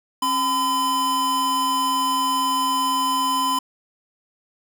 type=tone pair together; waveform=square; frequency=268.3 / 1013 Hz; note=C4 / B5; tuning=+44 / +44 cents; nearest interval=octave + major seventh; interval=2300 cents; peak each=-30 / -20 dBFS; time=0.22-3.59 s; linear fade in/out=5 ms; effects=none